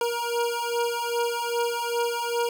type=beating tone pair; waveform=25% pulse; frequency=471.4 / 473.9 Hz; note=A#4 / A#4; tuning=+19 / +28 cents; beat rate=2.5 Hz; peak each=-24 dBFS; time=0.01-2.49 s; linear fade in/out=2 ms; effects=none

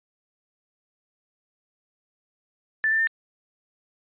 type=tone with pitch steps; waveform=sine; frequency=1760 / 1780.5 / 1801.1 Hz; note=A6 / A6 / A6; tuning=0 / +20 / +40 cents; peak=-19 dBFS; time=2.84-3.071 s; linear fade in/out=0 ms; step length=77 ms; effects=resampled to 8000 Hz

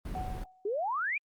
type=noise; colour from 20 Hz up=brown; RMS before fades=-37 dBFS; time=0.05-0.44 s; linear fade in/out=5 ms
type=tone with exponential decay; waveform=sine; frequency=744 Hz; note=F#5; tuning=9 cents sharp; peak=-32 dBFS; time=0.15-0.8 s; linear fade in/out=2 ms; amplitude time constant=140 ms
type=exponential sweep; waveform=sine; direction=up; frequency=383.9 to 2489 Hz; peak=-29 dBFS; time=0.65-1.18 s; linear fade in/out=5 ms
effects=Opus 32 kbps

